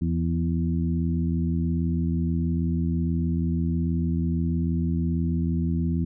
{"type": "harmonic tone with a mistuned harmonic", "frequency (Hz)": 82.41, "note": "E2", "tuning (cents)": 0, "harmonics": [1, 2, 3, 4], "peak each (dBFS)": [-26, -25, -29, -35], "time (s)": [0.01, 6.05], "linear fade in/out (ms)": 10, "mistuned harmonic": 2, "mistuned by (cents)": 40, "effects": []}